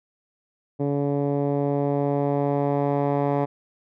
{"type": "tone with low-pass filter sweep", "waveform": "10% pulse", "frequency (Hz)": 142.4, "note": "C#3", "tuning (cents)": 47, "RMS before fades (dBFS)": -23, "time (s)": [0.79, 3.46], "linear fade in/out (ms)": 20, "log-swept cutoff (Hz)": [440, 980], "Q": 1, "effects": []}